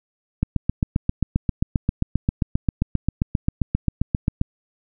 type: click train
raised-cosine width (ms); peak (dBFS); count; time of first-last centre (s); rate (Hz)
5; -6; 31; 0.43-4.414; 7.53
effects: none